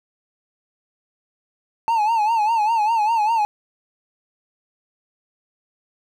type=tone with vibrato; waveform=triangle; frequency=880 Hz; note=A5; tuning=in tune; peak=-14 dBFS; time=1.88-3.45 s; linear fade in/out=0 ms; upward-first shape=sine; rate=5 Hz; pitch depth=100 cents each way; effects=none